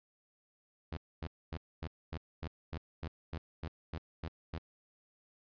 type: tone bursts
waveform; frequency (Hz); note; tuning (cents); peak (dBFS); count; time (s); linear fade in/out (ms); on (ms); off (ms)
sawtooth; 80.2; E2; -47; -34; 13; 0.92-4.583; 0; 51; 250
effects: resampled to 11025 Hz